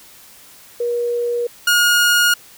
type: tone pair in turn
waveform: sine / sawtooth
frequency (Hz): 478 / 1432.4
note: A#4 / F6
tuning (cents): +43 / +43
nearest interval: octave + perfect fifth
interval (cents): 1900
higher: second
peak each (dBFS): -17 / -8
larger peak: second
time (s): 0.8-1.47 / 1.67-2.34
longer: neither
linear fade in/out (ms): 5
effects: white hiss -44 dBFS RMS until 2.57 s